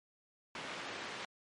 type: band-pass noise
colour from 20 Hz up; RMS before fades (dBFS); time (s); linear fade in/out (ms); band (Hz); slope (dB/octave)
white; -44; 0.55-1.25; 2; 160 to 2600; 12
effects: low-pass 9000 Hz 12 dB/octave + MP3 48 kbps